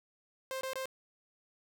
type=tone bursts; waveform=sawtooth; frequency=526 Hz; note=C5; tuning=9 cents sharp; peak=-32 dBFS; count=3; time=0.51-0.856 s; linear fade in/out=0 ms; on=100 ms; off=23 ms; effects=none